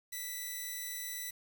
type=tone; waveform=5% pulse; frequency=1975.5 Hz; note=B6; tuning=in tune; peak=-28 dBFS; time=0.12-1.31 s; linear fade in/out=10 ms; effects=9-bit